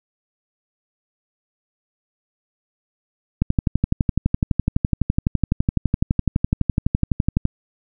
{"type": "click train", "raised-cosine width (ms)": 5, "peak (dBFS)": -4, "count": 49, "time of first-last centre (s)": [3.42, 7.454], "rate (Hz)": 11.9, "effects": []}